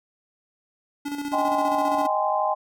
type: tone with tremolo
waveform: square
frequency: 287.2 Hz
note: D4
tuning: 39 cents flat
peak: -27 dBFS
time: 1.05-2.07 s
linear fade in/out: 10 ms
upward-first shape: square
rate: 15 Hz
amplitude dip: 50%
type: chord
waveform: sine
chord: Ab major seventh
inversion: second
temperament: just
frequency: 623 / 778.7 / 830.6 / 1038.3 Hz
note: Eb5 / G5 / Ab5 / C6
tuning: +2 / -12 / 0 / -14 cents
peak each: -26 dBFS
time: 1.32-2.55 s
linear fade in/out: 20 ms
effects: none